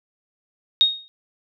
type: tone with exponential decay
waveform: sine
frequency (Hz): 3729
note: A#7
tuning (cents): 0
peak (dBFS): -9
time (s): 0.81-1.08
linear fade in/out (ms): 0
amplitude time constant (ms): 57
effects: none